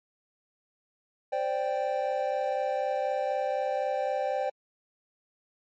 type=chord; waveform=triangle; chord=C suspended second; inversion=none; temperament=equal; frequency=523.3 / 587.3 / 784 Hz; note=C5 / D5 / G5; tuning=0 / 0 / 0 cents; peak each=-29 dBFS; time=1.32-4.5 s; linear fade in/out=10 ms; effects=MP3 32 kbps